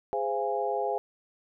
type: harmonic tone with a mistuned harmonic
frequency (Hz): 137.3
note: C#3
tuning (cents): -16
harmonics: 3 / 4 / 5 / 6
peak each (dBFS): -32 / -32 / -32 / -32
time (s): 0.13-0.98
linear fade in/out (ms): 0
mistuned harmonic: 4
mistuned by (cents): -100
effects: none